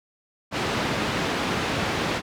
pink band-pass noise, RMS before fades -26 dBFS, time 0.51-2.22 s, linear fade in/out 50 ms, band 120 to 3800 Hz, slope 12 dB/octave, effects none

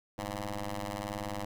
10% pulse ring-modulated tone, 101.2 Hz, G#2, 44 cents flat, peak -24 dBFS, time 0.18-1.45 s, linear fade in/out 5 ms, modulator 414 Hz, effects none

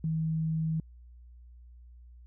sine tone, 159.9 Hz, D#3, 48 cents sharp, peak -27 dBFS, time 0.04-0.8 s, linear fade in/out 2 ms, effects added 60 Hz sine -49 dBFS peak until 2.26 s

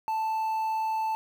triangle tone, 881 Hz, A5, 2 cents sharp, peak -24 dBFS, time 0.08-1.15 s, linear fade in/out 0 ms, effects 9-bit

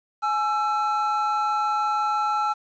triangle tone pair together, 842.3 / 1337 Hz, G#5 / E6, +24 / +24 cents, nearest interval minor sixth, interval 800 cents, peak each -22 dBFS, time 0.22-2.54 s, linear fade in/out 20 ms, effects resampled to 16000 Hz + 9-bit

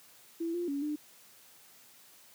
sine tone with pitch steps, 333.1 / 349 / 281.9 / 299 Hz, E4 / F4 / C#4 / D4, +18 / -1 / +29 / +31 cents, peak -31 dBFS, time 0.4-0.96 s, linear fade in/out 10 ms, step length 140 ms, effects white hiss -58 dBFS RMS until 2.34 s + high-pass 100 Hz 12 dB/octave

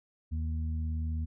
harmonic tone, 79.1 Hz, D#2, 29 cents sharp, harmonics 1 / 2 / 3, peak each -30 / -45 / -42 dBFS, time 0.31-1.26 s, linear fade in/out 20 ms, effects none

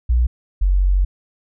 sine tone pair in turn, 60.1 / 46.63 Hz, B1 / F#1, -46 / +14 cents, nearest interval major third, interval 440 cents, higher first, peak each -12 dBFS, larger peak neither, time 0.09-0.27 / 0.61-1.05 s, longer second, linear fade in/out 10 ms, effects none

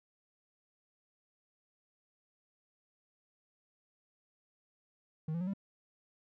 triangle tone with pitch steps, 157 / 169.24 / 182.44 / 196.67 Hz, D#3 / E3 / F#3 / G3, +16 / +46 / -24 / +6 cents, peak -31 dBFS, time 5.28-5.536 s, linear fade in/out 5 ms, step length 64 ms, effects none

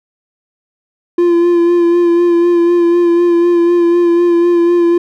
triangle tone with vibrato, 345 Hz, F4, 21 cents flat, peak -5 dBFS, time 1.18-4.98 s, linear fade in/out 5 ms, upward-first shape sine, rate 4 Hz, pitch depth 24 cents each way, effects none

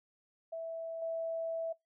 sine tone with level steps, 657 Hz, E5, 6 cents flat, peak -37 / -33 dBFS, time 0.52-1.73 s, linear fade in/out 10 ms, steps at 1.02 s, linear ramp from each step 2 ms, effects noise-tail reverb RT60 0.2 s tail -25 dB re dry

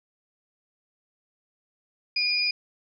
sine tone pair together, 2421 / 4944 Hz, D#7 / D#8, -48 / -12 cents, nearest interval octave, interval 1236 cents, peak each -26 / -24 dBFS, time 2.16-2.51 s, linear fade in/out 5 ms, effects none

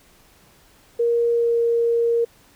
sine tone with pitch glide, 470 to 466.8 Hz, A#4 to A#4, +14 to +2 cents, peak -16 dBFS, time 0.99-2.25 s, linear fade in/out 10 ms, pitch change -12 cents, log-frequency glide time 1.31-1.57 s, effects pink hiss -54 dBFS RMS until 2.55 s

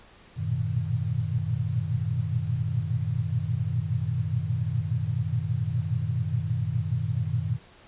sine tone cluster, 95 / 111.9 / 118.9 / 123.9 / 155.3 Hz, F#2 / A2 / A#2 / B2 / D#3, +46 / +30 / +35 / +6 / -3 cents, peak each -31 dBFS, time 0.36-7.59 s, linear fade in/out 50 ms, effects pink hiss -53 dBFS RMS until 7.87 s + resampled to 8000 Hz

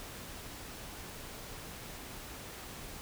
silence, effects pink hiss -46 dBFS RMS until 3.01 s

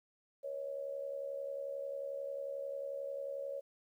sine tone with amplitude modulation, 554.4 Hz, C#5, in tune, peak -35 dBFS, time 0.43-3.61 s, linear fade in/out 20 ms, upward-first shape sine, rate 71.2 Hz, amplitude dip 70%, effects 12-bit

